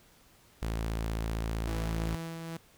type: tone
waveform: sawtooth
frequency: 55.4 Hz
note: A1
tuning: 13 cents sharp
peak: -27 dBFS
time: 0.62-2.15 s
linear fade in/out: 0 ms
type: tone with tremolo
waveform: sawtooth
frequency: 164.81 Hz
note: E3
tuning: in tune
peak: -32 dBFS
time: 1.67-2.57 s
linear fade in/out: 2 ms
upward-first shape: sine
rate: 2.4 Hz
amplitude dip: 30%
effects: pink hiss -61 dBFS RMS until 2.77 s